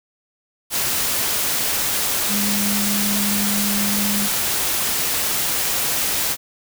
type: tone in noise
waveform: sine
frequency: 204.2 Hz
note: G#3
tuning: 29 cents flat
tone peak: -22 dBFS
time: 2.28-4.29 s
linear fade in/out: 50 ms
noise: white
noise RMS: -21 dBFS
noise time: 0.7-6.37 s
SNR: -4 dB
effects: none